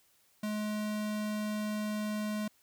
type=tone; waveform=square; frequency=211.7 Hz; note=G#3; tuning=33 cents sharp; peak=-33 dBFS; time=0.43-2.48 s; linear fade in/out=5 ms; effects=white hiss -68 dBFS RMS until 2.62 s